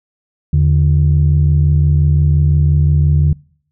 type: tone pair together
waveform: sine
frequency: 81.06 / 146.83 Hz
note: E2 / D3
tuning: -29 / 0 cents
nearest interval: minor seventh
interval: 1029 cents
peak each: -10 dBFS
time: 0.53-3.33 s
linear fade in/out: 5 ms
effects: noise-tail reverb RT60 0.6 s tail -26 dB re dry + tanh soft clip ceiling -3 dBFS